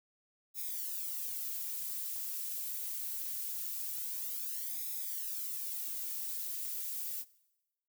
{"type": "noise with flanger", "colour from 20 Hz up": "violet", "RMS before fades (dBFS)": -39, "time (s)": [0.54, 7.25], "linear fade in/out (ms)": 50, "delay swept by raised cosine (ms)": [0.67, 3.77], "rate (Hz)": 0.23, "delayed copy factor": -0.8, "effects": ["noise-tail reverb RT60 1.0 s tail -21 dB re dry"]}